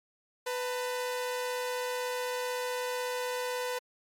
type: tone pair together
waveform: sawtooth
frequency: 498 / 900 Hz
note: B4 / A5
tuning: +14 / +39 cents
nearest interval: minor seventh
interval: 1025 cents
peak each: -28 / -36 dBFS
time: 0.46-3.79 s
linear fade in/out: 10 ms
effects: MP3 64 kbps